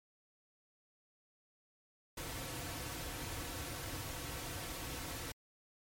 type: noise with comb filter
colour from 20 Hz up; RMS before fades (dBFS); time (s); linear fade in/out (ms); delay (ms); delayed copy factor
pink; -43; 2.17-5.32; 5; 4.9; -0.6
effects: MP3 64 kbps